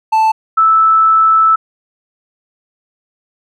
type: tone pair in turn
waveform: triangle / sine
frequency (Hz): 880 / 1313.6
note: A5 / E6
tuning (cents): 0 / -6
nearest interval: perfect fifth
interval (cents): 694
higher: second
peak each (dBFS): -6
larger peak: neither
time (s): 0.12-0.32 / 0.57-1.56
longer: second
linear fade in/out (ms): 10
effects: none